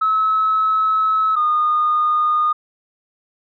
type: tone pair in turn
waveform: sine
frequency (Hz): 1293 / 1225.4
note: E6 / D#6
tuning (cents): -34 / -27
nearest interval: minor second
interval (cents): 93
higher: first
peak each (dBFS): -13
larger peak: neither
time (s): 0.01-1.36 / 1.36-2.53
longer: first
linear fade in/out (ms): 10
effects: tanh soft clip ceiling -9 dBFS